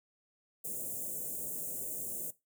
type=band-stop noise; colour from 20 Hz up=white; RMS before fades=-39 dBFS; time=0.64-2.31 s; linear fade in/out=10 ms; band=640 to 7200 Hz; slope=48 dB/octave; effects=noise-tail reverb RT60 0.2 s tail -17 dB re dry + high-pass 100 Hz 12 dB/octave